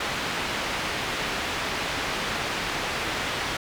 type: low-pass noise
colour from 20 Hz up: white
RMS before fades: -29 dBFS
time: 0-3.57 s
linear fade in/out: 5 ms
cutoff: 2800 Hz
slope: 12 dB/octave
effects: none